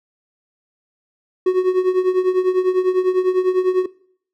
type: tone with tremolo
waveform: triangle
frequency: 369.4 Hz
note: F#4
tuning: 3 cents flat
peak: -8 dBFS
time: 1.46-3.86 s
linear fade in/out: 5 ms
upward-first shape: triangle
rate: 10 Hz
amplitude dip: 80%
effects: noise-tail reverb RT60 0.6 s tail -21 dB re dry